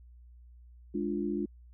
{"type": "chord", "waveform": "sine", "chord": "D diminished", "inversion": "second", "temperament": "equal", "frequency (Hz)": [207.7, 293.7, 349.2], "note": ["Ab3", "D4", "F4"], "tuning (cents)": [0, 0, 0], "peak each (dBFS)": -34, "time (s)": [0.94, 1.46], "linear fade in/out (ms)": 10, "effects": ["added 60 Hz sine -51 dBFS peak until 1.73 s"]}